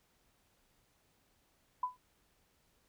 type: tone with exponential decay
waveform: sine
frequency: 1000 Hz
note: B5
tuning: 21 cents sharp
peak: -28 dBFS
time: 1.83-1.97 s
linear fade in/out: 5 ms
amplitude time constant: 30 ms
effects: pink hiss -73 dBFS RMS until 2.88 s